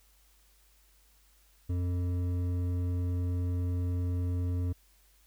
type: tone with hard clipping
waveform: sine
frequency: 89 Hz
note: F2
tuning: 33 cents sharp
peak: -30 dBFS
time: 1.69-4.73 s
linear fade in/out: 10 ms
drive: 9 dB
effects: added 50 Hz sine -63 dBFS peak until 5.26 s + white hiss -66 dBFS RMS until 5.26 s